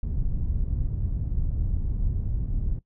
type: low-pass noise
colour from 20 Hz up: pink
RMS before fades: -26 dBFS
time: 0.03-2.79 s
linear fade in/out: 5 ms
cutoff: 100 Hz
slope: 12 dB/octave
effects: noise-tail reverb RT60 0.1 s tail -18 dB re dry